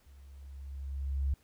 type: tone with level ramp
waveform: sine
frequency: 68.5 Hz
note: C#2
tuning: 20 cents flat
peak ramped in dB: -53 to -26 dBFS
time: 0.06-1.34 s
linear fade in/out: 5 ms
effects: pink hiss -68 dBFS RMS until 1.43 s